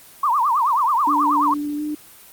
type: tone with vibrato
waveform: sine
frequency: 1052 Hz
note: C6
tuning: 9 cents sharp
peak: -15 dBFS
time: 0.23-1.54 s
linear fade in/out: 5 ms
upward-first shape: triangle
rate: 9.3 Hz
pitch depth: 290 cents each way
type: tone with pitch glide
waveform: sine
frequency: 293.7 to 300.4 Hz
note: D4 to D4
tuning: 0 to +39 cents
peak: -22 dBFS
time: 1.07-1.95 s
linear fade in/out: 5 ms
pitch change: +39 cents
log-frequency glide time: 1.76-1.81 s
effects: white hiss -45 dBFS RMS until 2.32 s + Opus 24 kbps